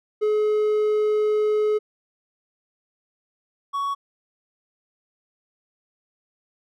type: tone pair in turn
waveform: triangle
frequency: 425 / 1118.3 Hz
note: G#4 / C#6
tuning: +40 / +15 cents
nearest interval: octave + perfect fourth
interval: 1675 cents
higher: second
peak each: -16 / -21 dBFS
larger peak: first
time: 0.21-1.79 / 3.73-3.95 s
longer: first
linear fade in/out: 20 ms
effects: none